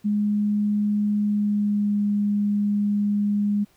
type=tone with pitch glide; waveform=sine; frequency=207.7 to 205.4 Hz; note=G#3 to G#3; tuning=0 to -19 cents; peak=-19 dBFS; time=0.04-3.65 s; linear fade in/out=20 ms; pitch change=-19 cents; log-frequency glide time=1.2-2.04 s; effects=pink hiss -61 dBFS RMS until 3.76 s